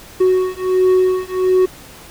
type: beating tone pair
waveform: triangle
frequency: 370 / 371.4 Hz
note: F#4 / F#4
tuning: 0 / +7 cents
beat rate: 1.4 Hz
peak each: -13 dBFS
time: 0.2-1.66 s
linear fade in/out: 10 ms
effects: pink hiss -39 dBFS RMS until 2.1 s